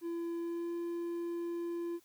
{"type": "tone with pitch glide", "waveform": "triangle", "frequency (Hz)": [338.3, 342], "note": ["E4", "F4"], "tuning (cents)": [45, -36], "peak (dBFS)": -33, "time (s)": [0.01, 2], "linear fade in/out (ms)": 50, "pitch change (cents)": 19, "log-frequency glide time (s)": [0.4, 0.73], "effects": ["white hiss -67 dBFS RMS until 2.04 s"]}